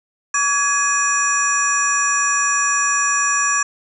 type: tone cluster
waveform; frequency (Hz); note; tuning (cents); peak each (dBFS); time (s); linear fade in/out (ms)
sine; 1141 / 1672 / 2507 / 5850 / 7200; C#6 / G#6 / D#7 / F#8 / A8; +50 / +11 / +12 / -21 / +39; -20 / -20 / -27 / -22 / -22; 0.34-3.63; 5
effects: none